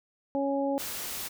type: harmonic tone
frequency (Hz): 277.2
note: C#4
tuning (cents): 0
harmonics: 1 / 2 / 3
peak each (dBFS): -29 / -29 / -34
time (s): 0.35-0.78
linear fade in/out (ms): 0
type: noise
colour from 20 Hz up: white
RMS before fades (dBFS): -36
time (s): 0.78-1.29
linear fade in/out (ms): 20
effects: none